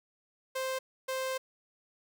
sawtooth tone bursts at uneven times, 523.3 Hz, C5, in tune, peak -28 dBFS, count 2, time 0.55-0.79 / 1.08-1.38 s, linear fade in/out 10 ms, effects none

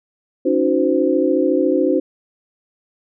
sine tone cluster, 279.8 / 313.5 / 367.8 / 515 Hz, C#4 / D#4 / F#4 / C5, +16 / +13 / -10 / -28 cents, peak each -19 dBFS, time 0.45-2 s, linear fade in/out 10 ms, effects none

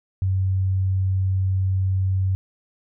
sine tone, 94.8 Hz, F#2, 43 cents sharp, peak -18 dBFS, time 0.22-2.35 s, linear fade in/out 0 ms, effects none

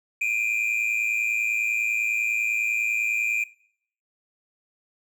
triangle tone pair together, 2378 / 2488 Hz, D7 / D#7, +21 / -1 cents, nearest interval minor second, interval 78 cents, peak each -23 / -24 dBFS, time 0.21-3.44 s, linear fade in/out 5 ms, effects noise-tail reverb RT60 0.6 s tail -20 dB re dry

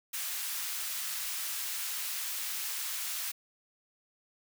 white high-pass noise, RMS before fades -36 dBFS, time 0.13-3.32 s, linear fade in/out 10 ms, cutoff 1300 Hz, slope 12 dB/octave, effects none

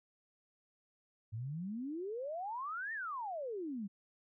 sine exponential two-way sweep, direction up then down, 103.83 to 1860 to 187.4 Hz, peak -38 dBFS, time 1.32-3.88 s, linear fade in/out 20 ms, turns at 2.93 s, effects none

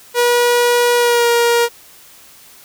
sawtooth tone with pitch glide, 482.6 to 472.1 Hz, B4 to A#4, -40 to +22 cents, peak -7 dBFS, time 0.14-1.69 s, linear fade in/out 50 ms, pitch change -38 cents, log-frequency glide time 0.96-1.28 s, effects white hiss -43 dBFS RMS until 2.64 s

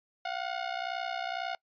sawtooth ring-modulated tone, 722 Hz, F#5, 43 cents flat, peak -26 dBFS, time 0.25-1.55 s, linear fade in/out 2 ms, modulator 31 Hz, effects noise-tail reverb RT60 0.1 s tail -24 dB re dry + resampled to 11025 Hz

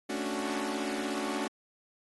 sawtooth chord, D major seventh, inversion second, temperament equal, 220 / 277.2 / 293.7 / 370 Hz, A3 / C#4 / D4 / F#4, 0 / 0 / 0 / 0 cents, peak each -34 / -33 / -33 / -33 dBFS, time 0.09-1.48 s, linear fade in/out 10 ms, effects AAC 32 kbps

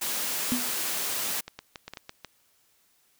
white high-pass noise, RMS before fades -30 dBFS, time 0.01-1.41 s, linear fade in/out 10 ms, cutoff 190 Hz, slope 12 dB/octave
sine tone with exponential decay, 246.9 Hz, B3, in tune, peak -21 dBFS, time 0.52-0.73 s, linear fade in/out 0 ms, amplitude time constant 45 ms
clicks, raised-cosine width 0.2 ms, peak -21 dBFS, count 10, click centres 1.305 / 1.391 / 1.48 / 1.59 / 1.758 / 1.88 / 1.936 / 1.972 / 2.094 / 2.247 s
effects white hiss -66 dBFS RMS until 3.19 s

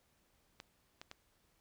clicks, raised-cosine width 0.2 ms, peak -30 dBFS, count 3, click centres 0.601 / 1.015 / 1.114 s, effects pink hiss -74 dBFS RMS until 1.6 s

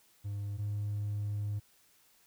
triangle tone pair in turn, 101.6 / 103.38 Hz, G#2 / G#2, -38 / -7 cents, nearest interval unison, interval 31 cents, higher second, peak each -32 / -29 dBFS, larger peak second, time 0.24-0.58 / 0.58-1.6 s, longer second, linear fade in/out 20 ms, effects tanh soft clip ceiling -28 dBFS + white hiss -66 dBFS RMS until 2.26 s

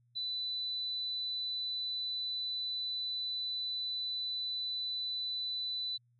sine tone, 3990 Hz, B7, 17 cents sharp, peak -34 dBFS, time 0.15-5.98 s, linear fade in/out 20 ms, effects added 120 Hz sine -67 dBFS peak until 6.19 s

